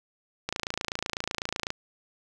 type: click train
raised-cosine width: 0.2 ms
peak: -12 dBFS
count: 35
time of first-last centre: 0.49-1.704 s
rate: 28 Hz
effects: none